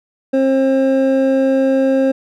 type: tone pair together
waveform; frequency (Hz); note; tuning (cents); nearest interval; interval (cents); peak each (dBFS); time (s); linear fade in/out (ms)
triangle; 267 / 534; C4 / C5; +35 / +35; octave; 1200; -12; 0.33-2.12; 10
effects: none